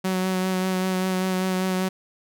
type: tone with vibrato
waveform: sawtooth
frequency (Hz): 186.3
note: F#3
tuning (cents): +12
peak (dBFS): -18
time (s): 0.04-1.89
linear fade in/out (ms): 10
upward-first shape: sine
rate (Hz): 5.1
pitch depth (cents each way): 17
effects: none